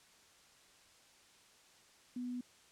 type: tone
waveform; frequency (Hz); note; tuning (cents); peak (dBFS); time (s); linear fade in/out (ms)
sine; 246.9; B3; 0; -38; 2.16-2.41; 5
effects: white hiss -64 dBFS RMS until 2.71 s + low-pass 8000 Hz 12 dB/octave